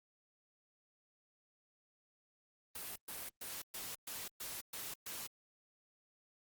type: noise bursts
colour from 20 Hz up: white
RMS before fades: -45 dBFS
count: 8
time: 2.75-5.27 s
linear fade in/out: 5 ms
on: 210 ms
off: 120 ms
effects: Opus 32 kbps